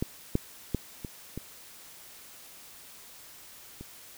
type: clicks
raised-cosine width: 3 ms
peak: -15 / -11 / -14 / -23 / -22 / -28 dBFS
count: 6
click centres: 0.025 / 0.354 / 0.747 / 1.048 / 1.376 / 3.81 s
effects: white hiss -50 dBFS RMS until 4.17 s